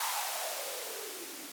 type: noise with band-pass filter sweep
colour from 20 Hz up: violet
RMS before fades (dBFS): -38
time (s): 0-1.52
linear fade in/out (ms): 5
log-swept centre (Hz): 960 to 270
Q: 6
effects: none